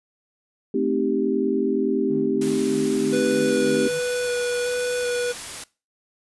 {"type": "chord", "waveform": "sine", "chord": "A half-diminished seventh", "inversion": "none", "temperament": "equal", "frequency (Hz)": [220, 261.6, 311.1, 392], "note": ["A3", "C4", "Eb4", "G4"], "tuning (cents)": [0, 0, 0, 0], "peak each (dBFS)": [-27, -24, -27, -23], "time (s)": [0.74, 3.88], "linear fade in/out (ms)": 5}
{"type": "tone with tremolo", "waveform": "triangle", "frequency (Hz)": 154.6, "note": "D#3", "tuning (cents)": -11, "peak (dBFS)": -29, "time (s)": [2.09, 4], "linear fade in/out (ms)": 20, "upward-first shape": "triangle", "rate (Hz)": 3.2, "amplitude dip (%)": 80}
{"type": "noise", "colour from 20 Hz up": "white", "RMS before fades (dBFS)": -34, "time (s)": [2.41, 5.64], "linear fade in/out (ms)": 5}
{"type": "tone with vibrato", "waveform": "square", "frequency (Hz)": 490, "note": "B4", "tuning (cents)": -14, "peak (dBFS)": -23, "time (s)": [3.12, 5.33], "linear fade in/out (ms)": 20, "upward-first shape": "square", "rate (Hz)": 1.3, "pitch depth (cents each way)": 9}
{"effects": ["noise-tail reverb RT60 0.3 s tail -21 dB re dry", "resampled to 24000 Hz"]}